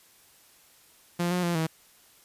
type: tone with pitch steps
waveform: sawtooth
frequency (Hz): 173.8 / 179.3 / 172.5 / 160.8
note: F3 / F3 / F3 / E3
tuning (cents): -8 / +46 / -21 / -43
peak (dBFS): -21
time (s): 1.19-1.67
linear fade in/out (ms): 10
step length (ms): 120
effects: white hiss -58 dBFS RMS until 2.24 s + resampled to 32000 Hz